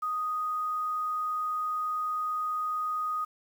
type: tone with quantisation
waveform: sine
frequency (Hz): 1244.5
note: D#6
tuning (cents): 0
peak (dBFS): -28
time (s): 0.02-3.25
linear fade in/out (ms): 10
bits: 9
effects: none